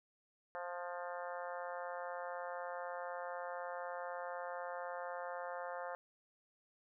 harmonic tone with a mistuned harmonic, 176 Hz, F3, 14 cents sharp, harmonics 3 / 4 / 5 / 6 / 7 / 8 / 9 / 10, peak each -45 / -47 / -49 / -51 / -52 / -53 / -54 / -55 dBFS, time 0.55-5.95 s, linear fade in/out 0 ms, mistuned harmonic 10, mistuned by +25 cents, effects none

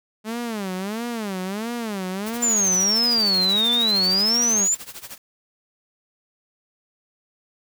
sawtooth tone with vibrato, 210 Hz, G#3, 19 cents sharp, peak -22 dBFS, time 0.24-4.68 s, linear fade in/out 50 ms, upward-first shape sine, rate 1.5 Hz, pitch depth 230 cents each way
white noise with tremolo, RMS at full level -35 dBFS, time 2.26-5.18 s, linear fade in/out 5 ms, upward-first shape sine, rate 13 Hz, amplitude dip 85%
sine exponential two-way sweep, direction down then up, 7250 to 3520 to 7250 Hz, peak -17 dBFS, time 2.42-4.75 s, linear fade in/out 10 ms, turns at 3.71 s
effects none

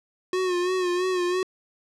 square tone with vibrato, 362.9 Hz, F#4, 34 cents flat, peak -23 dBFS, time 0.33-1.43 s, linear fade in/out 2 ms, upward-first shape sine, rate 3 Hz, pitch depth 52 cents each way, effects low-pass 7000 Hz 12 dB/octave

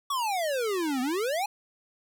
square exponential two-way sweep, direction down then up, 1155 to 244.7 to 854 Hz, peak -27 dBFS, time 0.1-1.46 s, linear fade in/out 5 ms, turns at 1.01 s, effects none

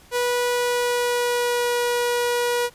sawtooth tone with pitch glide, 488.4 to 483.1 Hz, B4 to B4, -19 to -38 cents, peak -16 dBFS, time 0.11-2.7 s, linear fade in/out 50 ms, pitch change -19 cents, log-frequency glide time 0.47-1.74 s, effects pink hiss -51 dBFS RMS until 2.74 s + resampled to 32000 Hz

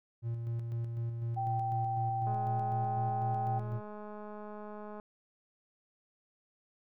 triangle tone with tremolo, 116.54 Hz, A#2, in tune, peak -30 dBFS, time 0.22-3.81 s, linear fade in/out 50 ms, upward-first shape square, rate 4 Hz, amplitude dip 35%
sine tone, 779 Hz, G5, 11 cents flat, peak -32 dBFS, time 1.36-3.6 s, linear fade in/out 20 ms
click train, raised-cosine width 1 ms, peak -33 dBFS, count 574, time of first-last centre 2.27-4.999 s, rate 210 Hz
effects none

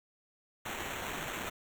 blue noise with sample-and-hold, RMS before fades -39 dBFS, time 0.65-1.5 s, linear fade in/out 10 ms, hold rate 4900 Hz, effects none

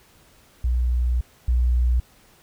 sine tone pair in turn, 61 / 61 Hz, B1 / B1, -21 / -21 cents, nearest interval unison, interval 0 cents, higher neither, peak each -18 / -16 dBFS, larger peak second, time 0.64-1.21 / 1.48-2 s, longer first, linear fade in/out 5 ms, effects pink hiss -55 dBFS RMS until 2.42 s

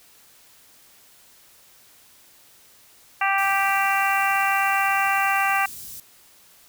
harmonic tone, 392 Hz, G4, in tune, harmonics 2 / 3 / 4 / 5 / 6 / 7, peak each -23 / -25 / -26 / -27 / -28 / -28 dBFS, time 3.21-5.66 s, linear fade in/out 5 ms
white band-stop noise, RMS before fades -38 dBFS, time 3.38-6 s, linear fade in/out 2 ms, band 220 to 5700 Hz, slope 12 dB/octave
effects white hiss -53 dBFS RMS until 6.68 s

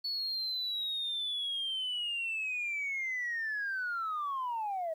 sine linear sweep, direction down, 4435 to 622.3 Hz, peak -31 dBFS, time 0.04-4.94 s, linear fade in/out 10 ms, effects tanh soft clip ceiling -29 dBFS + 11-bit

